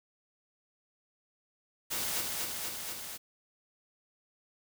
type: noise with echo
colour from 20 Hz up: white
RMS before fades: -34 dBFS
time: 1.9-2.22 s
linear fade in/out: 20 ms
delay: 240 ms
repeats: 4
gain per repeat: -2 dB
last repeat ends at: 3.18 s
effects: none